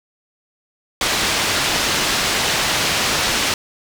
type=low-pass noise; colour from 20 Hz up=white; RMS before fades=-19 dBFS; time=1.01-3.54 s; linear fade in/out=2 ms; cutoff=4900 Hz; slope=12 dB/octave; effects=none